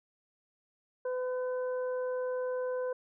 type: harmonic tone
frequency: 505 Hz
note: B4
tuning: 39 cents sharp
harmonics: 1 / 2 / 3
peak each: -31 / -44 / -47 dBFS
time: 1.05-2.93 s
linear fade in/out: 5 ms
effects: none